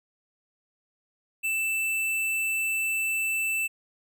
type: tone with hard clipping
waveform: sine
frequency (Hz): 2652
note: E7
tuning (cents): +10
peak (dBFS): -26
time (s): 1.43-3.68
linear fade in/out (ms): 20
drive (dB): 15
effects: none